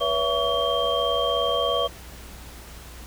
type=tone cluster; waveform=sine; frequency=487.1 / 564 / 667 / 1129 / 3182 Hz; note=B4 / C#5 / E5 / C#6 / G7; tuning=-24 / +30 / +20 / +31 / +25 cents; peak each=-27 dBFS; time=0-1.88 s; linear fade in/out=20 ms; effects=added 60 Hz sine -42 dBFS peak until 3.06 s + pink hiss -44 dBFS RMS until 3.06 s